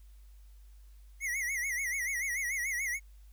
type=tone with vibrato; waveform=square; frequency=2054 Hz; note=C7; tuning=33 cents flat; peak=-32 dBFS; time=1.2-3 s; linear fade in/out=50 ms; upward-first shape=sine; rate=6.9 Hz; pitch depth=140 cents each way; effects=added 50 Hz sine -51 dBFS peak until 3.32 s + white hiss -70 dBFS RMS until 3.32 s